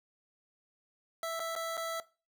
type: tone with dropouts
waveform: 25% pulse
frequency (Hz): 659.3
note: E5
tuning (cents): 0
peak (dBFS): -30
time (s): 1.23-2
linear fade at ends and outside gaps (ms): 1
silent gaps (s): 1.395-1.401 / 1.553-1.562 / 1.77-1.776
effects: noise-tail reverb RT60 0.3 s tail -18 dB re dry